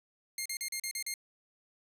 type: tone bursts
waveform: 10% pulse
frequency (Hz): 2122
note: C7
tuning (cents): +24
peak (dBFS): -25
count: 7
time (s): 0.38-1.14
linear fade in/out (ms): 2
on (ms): 76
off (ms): 38
effects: resampled to 32000 Hz